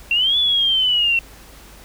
sine linear two-way sweep, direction up then down, 2701 to 3467 to 2701 Hz, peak -14 dBFS, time 0.11-1.19 s, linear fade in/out 2 ms, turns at 0.38 s, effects added 50 Hz sine -44 dBFS peak until 1.84 s + pink hiss -44 dBFS RMS until 1.84 s

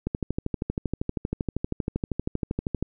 click train, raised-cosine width 3 ms, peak -13 dBFS, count 36, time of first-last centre 0.07-2.826 s, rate 12.7 Hz, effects none

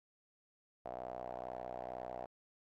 sawtooth tone with band-pass filter, 62.2 Hz, B1, 13 cents sharp, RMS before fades -45 dBFS, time 0.85-2.26 s, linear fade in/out 5 ms, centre 680 Hz, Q 6.2, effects AAC 48 kbps

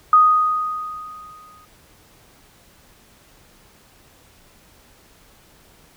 sine tone with exponential decay, 1244.5 Hz, D#6, in tune, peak -7 dBFS, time 0.13-1.65 s, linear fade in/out 2 ms, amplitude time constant 330 ms, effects pink hiss -52 dBFS RMS until 5.96 s

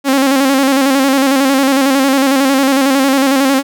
sawtooth tone with vibrato, 270.9 Hz, C#4, 40 cents flat, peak -5 dBFS, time 0.04-3.63 s, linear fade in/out 50 ms, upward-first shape square, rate 11 Hz, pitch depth 49 cents each way, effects none

